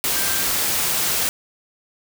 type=tone in noise; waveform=sine; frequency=1578 Hz; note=G6; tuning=11 cents sharp; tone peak=-31 dBFS; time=0.16-0.43 s; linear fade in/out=0 ms; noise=white; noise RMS=-21 dBFS; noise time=0.04-1.29 s; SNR=-13 dB; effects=none